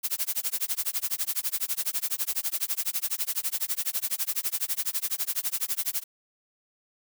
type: noise with tremolo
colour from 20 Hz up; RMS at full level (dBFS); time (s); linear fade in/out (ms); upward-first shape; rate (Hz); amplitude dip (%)
blue; -26; 0.03-6.04; 20; sine; 12; 100
effects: none